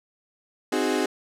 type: chord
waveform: 35% pulse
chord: Ab dominant seventh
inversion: first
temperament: equal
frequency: 261.6 / 311.1 / 370 / 415.3 Hz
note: C4 / Eb4 / Gb4 / Ab4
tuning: 0 / 0 / 0 / 0 cents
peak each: -26 dBFS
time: 0.72-1.06 s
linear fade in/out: 5 ms
effects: low-pass 11000 Hz 12 dB/octave